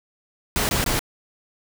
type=noise bursts; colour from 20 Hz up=pink; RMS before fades=-22 dBFS; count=3; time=0.56-0.992 s; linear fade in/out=0 ms; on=130 ms; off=21 ms; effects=none